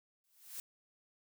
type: noise with exponential growth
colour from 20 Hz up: blue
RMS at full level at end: -41 dBFS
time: 0.24-0.6 s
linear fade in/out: 1 ms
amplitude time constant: 77 ms
effects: none